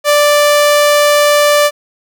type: tone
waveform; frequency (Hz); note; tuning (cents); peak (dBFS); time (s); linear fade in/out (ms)
sawtooth; 587.3; D5; 0; -3; 0.04-1.71; 50
effects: none